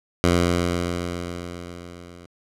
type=tone with level ramp; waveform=10% pulse; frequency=87.4 Hz; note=F2; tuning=2 cents sharp; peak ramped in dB=-7 to -34 dBFS; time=0.24-2.26 s; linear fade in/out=0 ms; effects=low-pass 10000 Hz 12 dB/octave